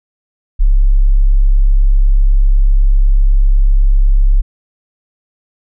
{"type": "tone", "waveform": "sine", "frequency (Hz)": 34, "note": "C#1", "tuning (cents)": -33, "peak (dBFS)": -5, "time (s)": [0.59, 4.42], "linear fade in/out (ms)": 20, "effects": []}